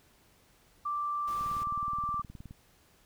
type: tone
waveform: sine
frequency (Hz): 1174.7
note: D6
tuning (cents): 0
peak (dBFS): -30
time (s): 0.85-2.22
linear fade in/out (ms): 10
type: noise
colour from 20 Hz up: pink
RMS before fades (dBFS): -49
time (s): 1.27-1.64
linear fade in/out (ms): 10
type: click train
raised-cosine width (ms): 5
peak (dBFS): -33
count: 22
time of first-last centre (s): 1.41-2.509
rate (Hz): 19.1
effects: pink hiss -64 dBFS RMS until 3.05 s